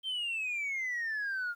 sine exponential sweep, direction down, 3174 to 1396.9 Hz, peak -30 dBFS, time 0.03-1.55 s, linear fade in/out 50 ms, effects tanh soft clip ceiling -30 dBFS + 11-bit

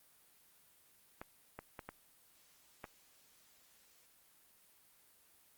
clicks, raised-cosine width 0.5 ms, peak -29 dBFS, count 5, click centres 1.215 / 1.59 / 1.792 / 1.89 / 2.842 s, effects white hiss -67 dBFS RMS until 5.57 s + Opus 32 kbps

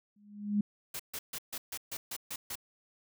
sine tone with exponential growth, 206.3 Hz, G#3, 11 cents flat, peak -23 dBFS, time 0.16-0.61 s, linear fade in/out 5 ms, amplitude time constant 97 ms
white noise bursts, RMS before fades -39 dBFS, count 9, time 0.94-2.555 s, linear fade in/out 5 ms, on 55 ms, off 140 ms
effects none

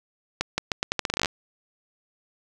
accelerating click train, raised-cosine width 0.2 ms, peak -6 dBFS, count 15, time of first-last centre 0.41-1.258 s, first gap 170 ms, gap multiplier 0.81, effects none

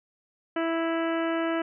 harmonic tone, 329.6 Hz, E4, in tune, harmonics 1 / 2 / 3 / 4 / 5 / 6 / 7 / 8 / 9, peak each -27 / -30 / -38 / -35 / -37 / -41 / -44 / -46 / -44 dBFS, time 0.56-1.62 s, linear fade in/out 5 ms, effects none

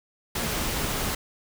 pink noise, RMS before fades -28 dBFS, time 0.35-1.15 s, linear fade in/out 5 ms, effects none

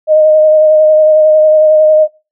sine tone with vibrato, 619 Hz, D#5, 9 cents flat, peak -3 dBFS, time 0.07-2.08 s, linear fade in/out 50 ms, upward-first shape sine, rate 11 Hz, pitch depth 17 cents each way, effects noise-tail reverb RT60 0.3 s tail -23 dB re dry

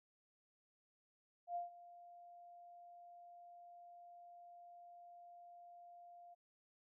sine tone with ADSR envelope, 698.5 Hz, F5, in tune, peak -38 dBFS, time 1.47-6.35 s, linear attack 86 ms, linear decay 140 ms, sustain -18 dB, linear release 19 ms, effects none

